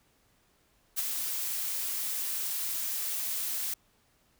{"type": "noise with ADSR envelope", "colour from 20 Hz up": "blue", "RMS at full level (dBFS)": -28, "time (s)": [0.96, 3.74], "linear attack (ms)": 32, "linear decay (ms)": 20, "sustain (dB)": -5, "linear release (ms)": 5, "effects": ["pink hiss -68 dBFS RMS until 4.39 s"]}